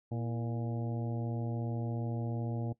harmonic tone with a mistuned harmonic, 117.3 Hz, A#2, 11 cents sharp, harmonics 1 / 2 / 3 / 4 / 5 / 6 / 7, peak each -34 / -40 / -44 / -46 / -48 / -50 / -51 dBFS, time 0.11-2.73 s, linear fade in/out 10 ms, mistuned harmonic 3, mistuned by -70 cents, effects noise-tail reverb RT60 0.1 s tail -18 dB re dry

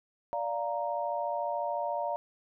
sine chord, Bb major, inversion first, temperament equal with one note detuned, 584.6 / 698.5 / 932.3 Hz, D5 / F5 / Bb5, -8 / 0 / 0 cents, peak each -34 dBFS, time 0.33-2.16 s, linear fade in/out 0 ms, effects none

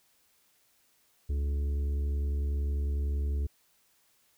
harmonic tone with a mistuned harmonic, 70.9 Hz, C#2, 40 cents sharp, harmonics 1 / 3 / 4 / 5 / 6, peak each -27 / -48 / -50 / -51 / -49 dBFS, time 1.29-3.47 s, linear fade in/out 10 ms, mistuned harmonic 3, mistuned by -55 cents, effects white hiss -68 dBFS RMS until 4.37 s

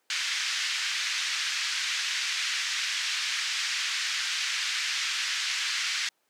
pink band-pass noise, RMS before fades -30 dBFS, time 0.1-6.09 s, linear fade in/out 2 ms, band 1700 to 6300 Hz, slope 24 dB/octave, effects pink hiss -72 dBFS RMS until 6.29 s + high-pass 400 Hz 12 dB/octave

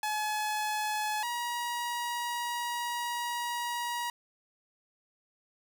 sawtooth tone pair in turn, 851 / 955.8 Hz, G#5 / A#5, +42 / +43 cents, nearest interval major second, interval 201 cents, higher second, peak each -26 / -28 dBFS, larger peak first, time 0.03-1.23 / 1.23-4.1 s, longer second, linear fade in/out 2 ms, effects none

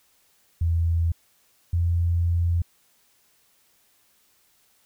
sine tone pair in turn, 83.5 / 85.6 Hz, E2 / F2, +23 / -34 cents, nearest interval unison, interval 43 cents, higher second, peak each -19 dBFS, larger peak neither, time 0.61-1.12 / 1.73-2.62 s, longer second, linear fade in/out 5 ms, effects white hiss -63 dBFS RMS until 4.85 s

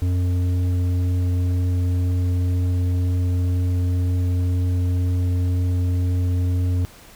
triangle tone with tanh clipping, 89.8 Hz, F2, 49 cents sharp, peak -19 dBFS, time 0.02-6.85 s, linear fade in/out 0 ms, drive 13 dB, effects pink hiss -46 dBFS RMS until 7.15 s

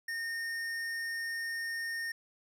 sine tone with hard clipping, 1834 Hz, A#6, 29 cents flat, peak -36 dBFS, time 0.08-2.12 s, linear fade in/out 5 ms, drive 12 dB, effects none

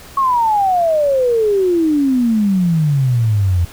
sine exponential sweep, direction down, 1111 to 83.9 Hz, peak -11 dBFS, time 0.17-3.65 s, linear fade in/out 5 ms, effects pink hiss -38 dBFS RMS until 3.72 s

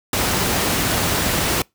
pink noise, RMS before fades -19 dBFS, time 0.13-1.62 s, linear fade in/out 2 ms, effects noise-tail reverb RT60 0.2 s tail -26 dB re dry + high-pass 60 Hz 12 dB/octave

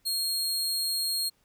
sawtooth tone, 4255 Hz, C8, 28 cents sharp, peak -24 dBFS, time 0.05-1.3 s, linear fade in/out 20 ms, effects pink hiss -69 dBFS RMS until 1.44 s

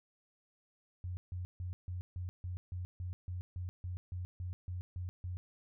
sine tone bursts, 90.2 Hz, F#2, 44 cents flat, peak -37 dBFS, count 16, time 1.04-5.37 s, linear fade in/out 0 ms, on 130 ms, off 150 ms, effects none

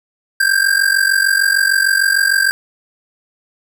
square ring-modulated tone, 1587 Hz, G6, 21 cents sharp, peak -9 dBFS, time 0.4-2.51 s, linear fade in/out 0 ms, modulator 23.3 Hz, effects none

